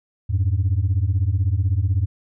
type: beating tone pair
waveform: sine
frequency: 87.1 / 103.1 Hz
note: F2 / G#2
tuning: -4 / -12 cents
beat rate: 16 Hz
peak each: -18 dBFS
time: 0.29-2.06 s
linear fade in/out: 20 ms
effects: tanh soft clip ceiling -13 dBFS